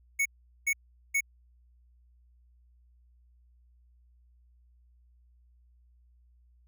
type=tone bursts; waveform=square; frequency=2217 Hz; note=C#7; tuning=in tune; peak=-25 dBFS; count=3; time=0.19-1.208 s; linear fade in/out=10 ms; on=66 ms; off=410 ms; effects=added 60 Hz sine -59 dBFS peak until 6.67 s